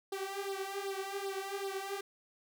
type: tone with flanger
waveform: sawtooth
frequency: 392 Hz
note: G4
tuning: in tune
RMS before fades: -39 dBFS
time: 0.12-2.01 s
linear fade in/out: 5 ms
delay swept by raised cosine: 0.21 to 4.11 ms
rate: 2.6 Hz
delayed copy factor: +0.85
effects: none